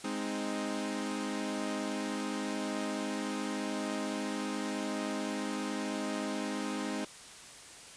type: chord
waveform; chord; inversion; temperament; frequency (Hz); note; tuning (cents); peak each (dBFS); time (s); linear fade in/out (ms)
sawtooth; Ab major; none; equal; 207.7 / 261.6 / 311.1; Ab3 / C4 / Eb4; 0 / 0 / 0; -34 / -34 / -34; 0.04-7.05; 5
effects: white hiss -50 dBFS RMS until 7.96 s + resampled to 22050 Hz